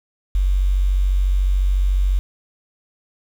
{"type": "tone with quantisation", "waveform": "sine", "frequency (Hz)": 47, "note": "F#1", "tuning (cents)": 28, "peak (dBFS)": -14, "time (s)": [0.35, 2.19], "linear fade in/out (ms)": 0, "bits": 7, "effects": []}